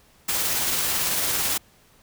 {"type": "noise with tremolo", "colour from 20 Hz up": "white", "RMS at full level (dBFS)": -23, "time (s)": [0.28, 1.58], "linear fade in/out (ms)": 10, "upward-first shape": "triangle", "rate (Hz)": 18, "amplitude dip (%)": 25, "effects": ["pink hiss -57 dBFS RMS until 2.02 s"]}